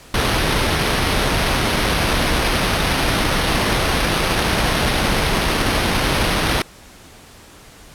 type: noise with sample-and-hold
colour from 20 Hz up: pink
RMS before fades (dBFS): -18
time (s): 0.14-6.62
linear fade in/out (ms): 2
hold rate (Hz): 7350
effects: pink hiss -43 dBFS RMS until 7.94 s + low-pass 12000 Hz 12 dB/octave